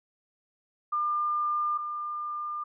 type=tone pair in turn; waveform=sine; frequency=1201 / 1201 Hz; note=D6 / D6; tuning=+38 / +38 cents; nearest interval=unison; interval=0 cents; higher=neither; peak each=-25 / -31 dBFS; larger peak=first; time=0.92-1.78 / 1.78-2.64 s; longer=neither; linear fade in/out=10 ms; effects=none